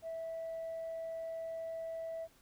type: tone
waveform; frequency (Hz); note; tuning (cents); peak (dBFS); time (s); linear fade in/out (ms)
sine; 655; E5; -11; -37; 0.02-2.28; 50
effects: tanh soft clip ceiling -36 dBFS + pink hiss -66 dBFS RMS until 2.41 s